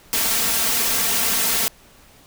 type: noise with comb filter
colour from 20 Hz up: white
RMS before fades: -20 dBFS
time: 0.13-1.68 s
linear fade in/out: 0 ms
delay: 4.4 ms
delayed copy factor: +0.7
effects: pink hiss -50 dBFS RMS until 2.26 s